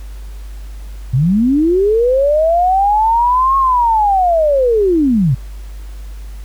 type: linear two-way sweep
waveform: sine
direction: up then down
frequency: 116.54 to 1092 to 116.54 Hz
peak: -9 dBFS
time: 1.13-5.35 s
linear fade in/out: 10 ms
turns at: 3.57 s
effects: added 50 Hz sine -26 dBFS peak until 6.44 s + pink hiss -45 dBFS RMS until 6.44 s